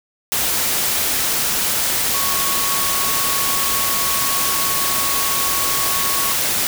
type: tone in noise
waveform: sine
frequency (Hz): 1108.7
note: C#6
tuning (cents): 0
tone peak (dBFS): -25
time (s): 2.14-6.32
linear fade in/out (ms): 0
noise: white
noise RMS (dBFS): -19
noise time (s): 0.32-6.67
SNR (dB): -9
effects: none